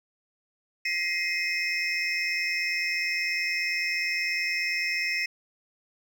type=tone cluster; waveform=triangle; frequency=1922 / 2091 / 2521 / 5330 Hz; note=B6 / C7 / D#7 / E8; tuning=-48 / -2 / +22 / +18 cents; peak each=-32 / -28 / -29 / -32 dBFS; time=0.85-5.26 s; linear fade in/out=5 ms; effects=none